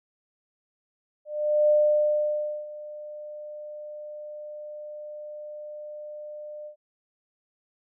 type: tone with ADSR envelope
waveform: sine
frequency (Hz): 600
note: D5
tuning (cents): +37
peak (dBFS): -16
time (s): 1.25-6.76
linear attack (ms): 440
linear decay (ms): 970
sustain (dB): -20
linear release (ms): 96
effects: none